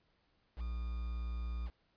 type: tone with quantisation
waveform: triangle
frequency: 58.7 Hz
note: A#1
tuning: 13 cents sharp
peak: -34 dBFS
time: 0.56-1.71 s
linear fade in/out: 50 ms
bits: 9
effects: pink hiss -75 dBFS RMS until 1.96 s + resampled to 11025 Hz